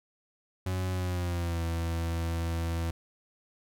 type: tone with pitch glide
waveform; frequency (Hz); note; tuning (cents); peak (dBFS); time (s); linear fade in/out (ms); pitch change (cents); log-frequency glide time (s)
40% pulse; 92.5 to 83.37; F#2 to E2; 0 to +20; -28; 0.66-2.91; 5; -180; 0.92-1.62
effects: none